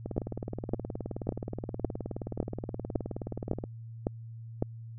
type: two click trains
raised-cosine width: 2 ms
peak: -14 / -21 dBFS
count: 9 / 69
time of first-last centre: 0.18-4.624 / 0.06-3.639 s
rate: 1.8 / 19 Hz
effects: added 114 Hz sine -41 dBFS peak until 4.98 s